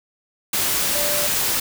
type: tone in noise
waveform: sine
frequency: 587.3 Hz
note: D5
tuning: in tune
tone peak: -26 dBFS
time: 0.95-1.27 s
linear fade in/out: 5 ms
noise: white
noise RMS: -21 dBFS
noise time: 0.53-1.6 s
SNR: -8 dB
effects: none